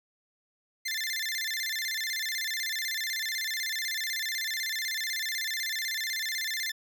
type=tone with vibrato; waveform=20% pulse; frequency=1920 Hz; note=B6; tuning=49 cents flat; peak=-25 dBFS; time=0.85-6.72 s; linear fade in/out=10 ms; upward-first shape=square; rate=16 Hz; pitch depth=140 cents each way; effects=none